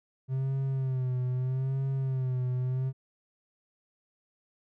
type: tone with vibrato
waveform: triangle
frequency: 130.5 Hz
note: C3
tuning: 4 cents flat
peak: -25 dBFS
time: 0.28-2.93 s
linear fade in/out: 50 ms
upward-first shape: sine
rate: 0.79 Hz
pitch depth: 62 cents each way
effects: none